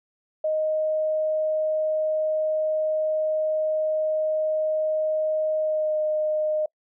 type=tone with pitch glide; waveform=sine; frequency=622.3 to 615.2 Hz; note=D#5 to D#5; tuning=0 to -20 cents; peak=-21 dBFS; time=0.44-6.66 s; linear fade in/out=5 ms; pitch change=-20 cents; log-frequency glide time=5.59-5.99 s; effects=noise-tail reverb RT60 0.1 s tail -26 dB re dry